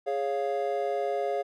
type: chord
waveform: triangle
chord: Db major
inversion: second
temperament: equal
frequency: 415.3 / 554.4 / 698.5 Hz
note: Ab4 / Db5 / F5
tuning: 0 / 0 / 0 cents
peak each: -29 dBFS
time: 0.06-1.43 s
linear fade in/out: 20 ms
effects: none